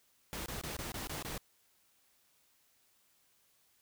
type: noise bursts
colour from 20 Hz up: pink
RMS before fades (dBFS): -41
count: 7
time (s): 0.33-1.378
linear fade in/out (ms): 0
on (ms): 130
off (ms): 23
effects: white hiss -71 dBFS RMS until 3.81 s